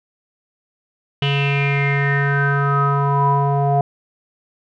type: tone with low-pass filter sweep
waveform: square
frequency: 140.9 Hz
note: C#3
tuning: 29 cents sharp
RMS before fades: -17 dBFS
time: 1.22-3.81 s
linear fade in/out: 2 ms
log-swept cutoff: 3000 to 740 Hz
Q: 9.3
effects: none